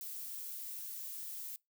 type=noise; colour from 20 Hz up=violet; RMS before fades=-44 dBFS; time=0.01-1.56 s; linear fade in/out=0 ms; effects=noise-tail reverb RT60 0.2 s tail -24 dB re dry